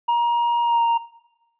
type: tone with pitch glide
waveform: triangle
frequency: 946 to 930.8 Hz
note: A#5 to A#5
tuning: +25 to -3 cents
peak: -14 dBFS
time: 0.08-0.98 s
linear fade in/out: 10 ms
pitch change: -28 cents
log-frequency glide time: 0.63-0.82 s
effects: noise-tail reverb RT60 1.0 s tail -18 dB re dry + resampled to 8000 Hz